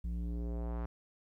square tone with low-pass filter sweep, 58.4 Hz, A#1, 4 cents sharp, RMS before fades -37 dBFS, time 0.04-0.86 s, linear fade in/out 5 ms, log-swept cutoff 140 to 1300 Hz, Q 1.3, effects 12-bit

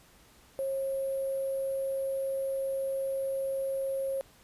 sine tone with sample-and-hold, 540 Hz, C#5, 45 cents flat, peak -29 dBFS, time 0.59-4.21 s, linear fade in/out 0 ms, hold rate 11025 Hz, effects pink hiss -59 dBFS RMS until 4.43 s + resampled to 32000 Hz

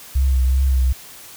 sine tone with vibrato, 65.41 Hz, C2, in tune, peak -13 dBFS, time 0.15-0.93 s, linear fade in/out 10 ms, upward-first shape triangle, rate 2.6 Hz, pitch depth 53 cents each way, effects white hiss -40 dBFS RMS until 1.36 s

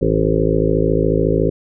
harmonic tone with a mistuned harmonic, 54 Hz, A1, 32 cents flat, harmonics 1 / 2 / 3 / 5 / 6 / 7 / 8 / 9 / 10, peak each -22 / -24 / -20 / -22 / -25 / -20 / -20 / -23 / -24 dBFS, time 0.01-1.5 s, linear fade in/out 10 ms, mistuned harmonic 10, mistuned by -28 cents, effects none

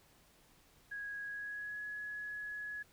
sine tone with pitch glide, 1655 to 1686.8 Hz, G#6 to G#6, -6 to +26 cents, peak -40 dBFS, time 0.91-2.83 s, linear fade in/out 10 ms, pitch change +32 cents, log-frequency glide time 1.26-1.84 s, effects pink hiss -66 dBFS RMS until 2.92 s

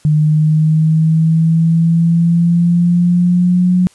sine linear sweep, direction up, 151.5 to 181.7 Hz, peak -8 dBFS, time 0.05-3.87 s, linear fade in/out 0 ms, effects white hiss -49 dBFS RMS until 3.94 s + resampled to 24000 Hz

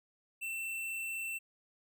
square tone, 2684 Hz, E7, 31 cents sharp, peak -37 dBFS, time 0.41-1.39 s, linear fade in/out 20 ms, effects none

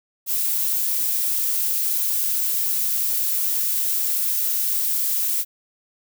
violet noise, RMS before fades -22 dBFS, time 0.26-5.45 s, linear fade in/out 50 ms, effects none

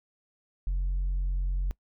sine tone with tanh clipping, 45.07 Hz, F#1, 45 cents flat, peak -26 dBFS, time 0.67-1.71 s, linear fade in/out 0 ms, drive 1 dB, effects noise-tail reverb RT60 0.1 s tail -22 dB re dry

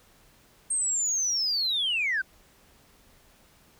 sine linear sweep, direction down, 8600 to 1480 Hz, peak -23 dBFS, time 0.7-2.22 s, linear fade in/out 10 ms, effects tanh soft clip ceiling -20 dBFS + pink hiss -59 dBFS RMS until 3.79 s

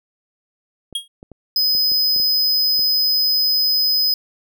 clicks, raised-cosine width 2 ms, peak -25 dBFS, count 8, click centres 0.927 / 1.229 / 1.317 / 1.751 / 1.918 / 2.163 / 2.2 / 2.793 s
square tone with exponential decay, 3269 Hz, G#7, 28 cents flat, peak -18 dBFS, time 0.95-1.08 s, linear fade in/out 5 ms, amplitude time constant 28 ms
square tone, 5030 Hz, D#8, 18 cents sharp, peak -15 dBFS, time 1.56-4.14 s, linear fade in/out 2 ms
effects none

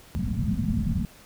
white low-pass noise, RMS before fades -26 dBFS, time 0.15-1.05 s, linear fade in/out 0 ms, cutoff 240 Hz, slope 96 dB/octave, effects pink hiss -51 dBFS RMS until 1.25 s

